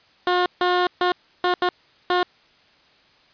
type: tone bursts at uneven times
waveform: 15% pulse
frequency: 358.7 Hz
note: F4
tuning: 46 cents sharp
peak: -11 dBFS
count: 6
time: 0.27-0.46 / 0.61-0.87 / 1.01-1.12 / 1.44-1.54 / 1.62-1.69 / 2.1-2.23 s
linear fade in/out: 2 ms
effects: white hiss -56 dBFS RMS until 3.33 s + resampled to 11025 Hz